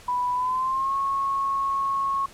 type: tone with pitch glide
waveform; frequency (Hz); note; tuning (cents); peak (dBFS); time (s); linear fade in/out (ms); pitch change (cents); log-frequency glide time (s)
sine; 987.8 to 1096; B5 to C#6; 0 to -20; -22; 0.08-2.26; 5; +180; 0.33-0.95
effects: pink hiss -48 dBFS RMS until 2.33 s + low-pass 11000 Hz 12 dB/octave